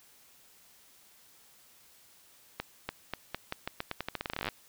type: accelerating click train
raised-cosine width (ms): 0.3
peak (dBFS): -17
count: 24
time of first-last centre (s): 2.6-4.487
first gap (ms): 290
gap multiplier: 0.85
effects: white hiss -60 dBFS RMS until 4.68 s